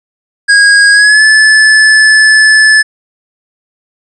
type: tone with pitch glide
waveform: square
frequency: 1639 to 1735.5 Hz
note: G#6 to A6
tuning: -23 to -24 cents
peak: -3 dBFS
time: 0.48-2.83 s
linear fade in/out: 20 ms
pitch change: +99 cents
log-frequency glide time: 0.91-1.23 s
effects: resampled to 22050 Hz

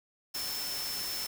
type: tone in noise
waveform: sine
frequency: 5310 Hz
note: E8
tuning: 12 cents sharp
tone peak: -36 dBFS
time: 0.34-1.27 s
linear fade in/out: 10 ms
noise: white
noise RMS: -38 dBFS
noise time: 0.34-1.27 s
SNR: -1 dB
effects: none

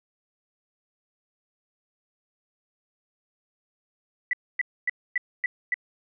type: tone bursts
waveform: sine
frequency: 1975.5 Hz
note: B6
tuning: in tune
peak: -21 dBFS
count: 6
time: 4.31-5.742 s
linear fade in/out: 2 ms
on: 22 ms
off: 260 ms
effects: none

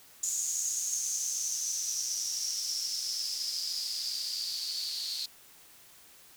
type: noise with band-pass filter sweep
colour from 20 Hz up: blue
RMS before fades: -34 dBFS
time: 0.23-5.26 s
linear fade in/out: 5 ms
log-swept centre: 6900 to 4300 Hz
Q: 9.7
effects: white hiss -56 dBFS RMS until 6.36 s

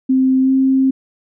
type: tone with pitch glide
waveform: sine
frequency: 261.6 to 265.4 Hz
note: C4 to C4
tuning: 0 to +25 cents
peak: -10 dBFS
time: 0.09-0.91 s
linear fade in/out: 10 ms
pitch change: +25 cents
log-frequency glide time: 0.41-0.51 s
effects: none

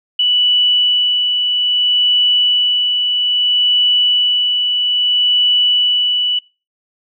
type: tone with tremolo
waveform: sine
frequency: 2960 Hz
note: F#7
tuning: in tune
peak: -9 dBFS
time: 0.19-6.39 s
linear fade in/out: 5 ms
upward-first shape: sine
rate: 0.61 Hz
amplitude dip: 35%
effects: noise-tail reverb RT60 0.3 s tail -23 dB re dry

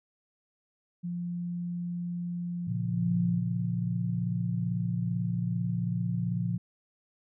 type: tone with pitch glide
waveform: sine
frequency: 174.61 to 173.5 Hz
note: F3 to F3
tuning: 0 to -11 cents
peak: -31 dBFS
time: 1.03-3.41 s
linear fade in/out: 20 ms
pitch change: -11 cents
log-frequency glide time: 2.83-2.94 s
type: chord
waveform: sine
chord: Bb minor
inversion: none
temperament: equal with one note detuned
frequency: 116.54 / 138.99 / 174.61 Hz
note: Bb2 / Db3 / F3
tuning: 0 / +5 / 0 cents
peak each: -31 / -36 / -30 dBFS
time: 2.67-6.58 s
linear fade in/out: 10 ms
effects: none

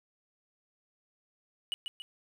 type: tone with echo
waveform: triangle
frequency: 2932 Hz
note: F#7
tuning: 16 cents flat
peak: -29 dBFS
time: 1.72-1.74 s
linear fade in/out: 0 ms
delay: 140 ms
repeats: 2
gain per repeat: -5 dB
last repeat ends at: 2.02 s
effects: none

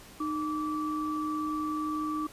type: tone pair together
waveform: sine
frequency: 307 / 1159 Hz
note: D#4 / D6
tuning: -23 / -23 cents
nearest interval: octave + major seventh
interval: 2300 cents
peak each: -31 / -33 dBFS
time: 0.2-2.27 s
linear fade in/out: 5 ms
effects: pink hiss -51 dBFS RMS until 2.32 s + resampled to 32000 Hz

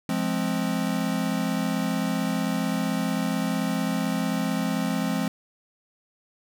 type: chord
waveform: square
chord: F minor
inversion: none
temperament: equal with one note detuned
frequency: 174.61 / 210.3 / 261.6 Hz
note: F3 / Ab3 / C4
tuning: 0 / +22 / 0 cents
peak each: -29 dBFS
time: 0.09-5.28 s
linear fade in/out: 2 ms
effects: none

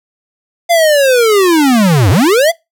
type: linear two-way sweep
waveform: square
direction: down then up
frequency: 697 to 85.8 to 697 Hz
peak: -7 dBFS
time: 0.69-2.52 s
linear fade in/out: 20 ms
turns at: 2.1 s
effects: noise-tail reverb RT60 0.2 s tail -23 dB re dry

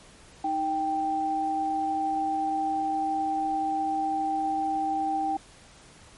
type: tone pair together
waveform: sine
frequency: 312.6 / 784.1 Hz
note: D#4 / G5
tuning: +8 / 0 cents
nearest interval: octave + major third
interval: 1592 cents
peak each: -32 / -25 dBFS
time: 0.44-5.37 s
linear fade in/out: 5 ms
effects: pink hiss -52 dBFS RMS until 6.17 s + MP3 48 kbps

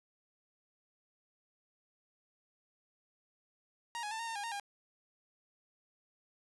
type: tone with pitch steps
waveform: sawtooth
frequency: 938 / 835 / 890 / 923 / 909 / 814 / 924 / 808 Hz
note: A#5 / G#5 / A5 / A#5 / A#5 / G#5 / A#5 / G#5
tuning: +11 / +9 / +20 / -17 / -44 / -35 / -16 / -48 cents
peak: -34 dBFS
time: 3.95-4.598 s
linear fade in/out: 0 ms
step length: 81 ms
effects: resampled to 24000 Hz + 10-bit

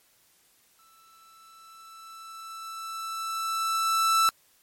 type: tone with exponential growth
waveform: 45% pulse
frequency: 1325 Hz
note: E6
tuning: 9 cents sharp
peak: -18 dBFS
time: 0.79-4.29 s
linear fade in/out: 0 ms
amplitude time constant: 760 ms
effects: white hiss -63 dBFS RMS until 4.62 s + MP3 64 kbps

